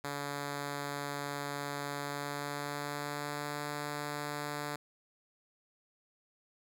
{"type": "tone with pitch glide", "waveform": "5% pulse", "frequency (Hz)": [143.2, 146.63], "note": ["D3", "D3"], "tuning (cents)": [-43, -2], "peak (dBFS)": -25, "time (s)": [0.04, 4.76], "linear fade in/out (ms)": 5, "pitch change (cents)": 41, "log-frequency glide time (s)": [1.97, 3.63], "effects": []}